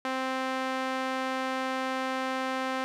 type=tone with band-pass filter; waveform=sawtooth; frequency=261.5 Hz; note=C4; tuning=1 cent flat; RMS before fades=-31 dBFS; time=0.05-2.84 s; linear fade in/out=0 ms; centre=1300 Hz; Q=0.66; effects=none